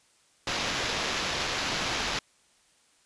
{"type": "noise with sample-and-hold", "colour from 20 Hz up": "white", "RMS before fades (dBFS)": -30, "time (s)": [0.47, 2.19], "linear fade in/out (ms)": 2, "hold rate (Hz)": 8820, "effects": ["white hiss -64 dBFS RMS until 3.05 s", "resampled to 22050 Hz"]}